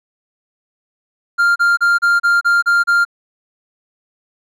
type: tone bursts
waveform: triangle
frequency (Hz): 1396.9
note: F6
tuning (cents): 0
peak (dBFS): -8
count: 8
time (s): 1.38-3.051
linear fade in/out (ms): 20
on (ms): 180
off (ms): 33
effects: none